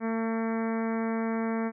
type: harmonic tone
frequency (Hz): 225.6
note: A3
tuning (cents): +44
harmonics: 1 / 2 / 3 / 4 / 5 / 6 / 7 / 8 / 9 / 10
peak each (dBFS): -28 / -34 / -38 / -40 / -42 / -44 / -45 / -46 / -47 / -48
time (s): 0-1.72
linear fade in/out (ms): 50
effects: none